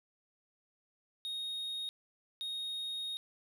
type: tone bursts at uneven times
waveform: triangle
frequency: 3729 Hz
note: A#7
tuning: in tune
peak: -35 dBFS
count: 2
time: 1.25-1.89 / 2.41-3.17 s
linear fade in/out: 0 ms
effects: none